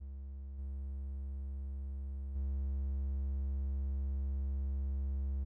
triangle tone with level steps, 68 Hz, C#2, 33 cents flat, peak -40 / -36 / -31 dBFS, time 0-5.45 s, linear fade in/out 20 ms, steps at 0.58 / 2.35 s, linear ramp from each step 10 ms, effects none

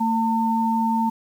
sine tone pair together, 225.6 / 903 Hz, A3 / A5, +44 / +45 cents, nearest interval 2 octaves, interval 2401 cents, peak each -21 dBFS, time 0-1.1 s, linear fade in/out 10 ms, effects 8-bit

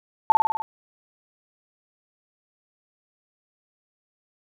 sine tone with echo, 880 Hz, A5, in tune, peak -8 dBFS, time 0.3-0.32 s, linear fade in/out 0 ms, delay 50 ms, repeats 6, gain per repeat -3 dB, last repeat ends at 0.62 s, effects none

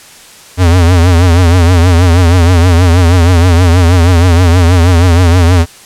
square tone with vibrato, 87.31 Hz, F2, in tune, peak -4 dBFS, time 0.57-5.66 s, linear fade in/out 50 ms, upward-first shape triangle, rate 6.3 Hz, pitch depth 120 cents each way, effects white hiss -35 dBFS RMS until 5.85 s + low-pass 10000 Hz 12 dB/octave

